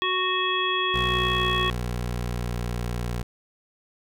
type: harmonic tone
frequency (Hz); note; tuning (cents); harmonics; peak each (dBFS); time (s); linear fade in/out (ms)
370; F#4; 0; 1 / 3 / 5 / 7 / 9; -30 / -26 / -30 / -31 / -27; 0.02-1.7; 0
type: tone with pitch glide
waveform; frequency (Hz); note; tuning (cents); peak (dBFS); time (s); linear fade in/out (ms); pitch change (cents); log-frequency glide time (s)
20% pulse; 61.2 to 59.77; B1 to A#1; -15 to +44; -22; 0.94-3.23; 5; -41; 1.14-2.48
effects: none